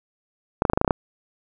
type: clicks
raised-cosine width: 1 ms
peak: -3 dBFS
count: 9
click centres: 0.621 / 0.652 / 0.699 / 0.734 / 0.775 / 0.814 / 0.847 / 0.878 / 0.908 s
effects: none